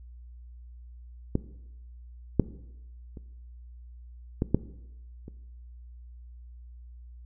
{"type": "clicks", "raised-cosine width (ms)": 3, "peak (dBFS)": [-11, -6, -29, -12, -7, -28], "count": 6, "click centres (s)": [1.354, 2.397, 3.172, 4.421, 4.546, 5.281], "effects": ["noise-tail reverb RT60 0.9 s tail -17 dB re dry", "added 60 Hz sine -44 dBFS peak until 7.25 s"]}